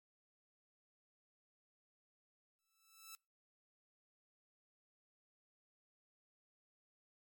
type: tone with exponential growth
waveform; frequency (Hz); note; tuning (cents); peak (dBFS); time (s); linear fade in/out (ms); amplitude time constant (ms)
5% pulse; 1317; E6; -2; -37; 2.59-3.15; 0; 120
effects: noise-tail reverb RT60 0.3 s tail -26 dB re dry + MP3 96 kbps